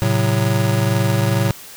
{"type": "chord", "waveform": "square", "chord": "F# diminished", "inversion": "first", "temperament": "just", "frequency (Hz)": [111, 133.2, 185], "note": ["A2", "C3", "F#3"], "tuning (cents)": [16, 31, 0], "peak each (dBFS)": [-18, -21, -23], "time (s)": [0.02, 1.51], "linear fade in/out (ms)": 0, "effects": ["white hiss -38 dBFS RMS until 1.76 s"]}